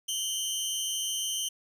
20% pulse tone pair together, 2900 / 3107 Hz, F#7 / G7, -35 / -16 cents, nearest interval minor second, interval 119 cents, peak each -32 / -25 dBFS, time 0.08-1.49 s, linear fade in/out 10 ms, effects none

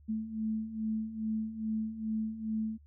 sine beating tone pair, 217.3 / 219.7 Hz, A3 / A3, -21 / -2 cents, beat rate 2.4 Hz, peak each -38 / -33 dBFS, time 0.08-2.78 s, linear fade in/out 20 ms, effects added 73 Hz sine -55 dBFS peak until 2.86 s

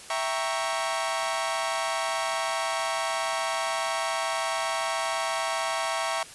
sawtooth chord, E diminished seventh, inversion none, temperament equal, 659.3 / 784 / 932.3 / 1108.7 Hz, E5 / G5 / Bb5 / Db6, 0 / 0 / 0 / 0 cents, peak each -27 / -30 / -29 / -28 dBFS, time 0.1-6.23 s, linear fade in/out 2 ms, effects white hiss -45 dBFS RMS until 6.34 s + resampled to 24000 Hz

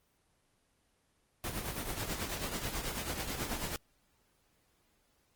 pink noise with tremolo, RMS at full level -35 dBFS, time 1.44-3.76 s, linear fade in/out 0 ms, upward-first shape triangle, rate 9.2 Hz, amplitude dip 65%, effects pink hiss -73 dBFS RMS until 5.35 s + Opus 24 kbps

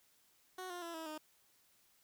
15% pulse tone with pitch steps, 370 / 353.5 / 337.7 / 322.7 / 308.3 Hz, F#4 / F4 / E4 / E4 / D#4, 0 / +21 / +42 / -37 / -16 cents, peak -37 dBFS, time 0.58-1.18 s, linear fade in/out 5 ms, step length 120 ms, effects white hiss -71 dBFS RMS until 2.03 s

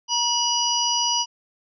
harmonic tone with a mistuned harmonic, 975 Hz, B5, 23 cents flat, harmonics 1 / 3 / 5 / 6, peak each -25 / -25 / -25 / -25 dBFS, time 0.08-1.26 s, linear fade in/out 50 ms, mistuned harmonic 1, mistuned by -48 cents, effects none

